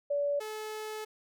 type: tone pair in turn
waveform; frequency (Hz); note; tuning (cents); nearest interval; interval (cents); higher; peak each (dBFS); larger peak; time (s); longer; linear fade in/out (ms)
sine / sawtooth; 574 / 431.2; D5 / A4; -40 / -35; perfect fourth; 495; first; -27 / -33; first; 0.1-0.4 / 0.4-1.05; second; 10
effects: none